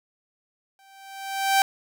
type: tone with exponential growth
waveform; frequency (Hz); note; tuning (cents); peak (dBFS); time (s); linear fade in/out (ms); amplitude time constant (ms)
sawtooth; 780; G5; -9; -11; 0.79-1.62; 1; 180
effects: none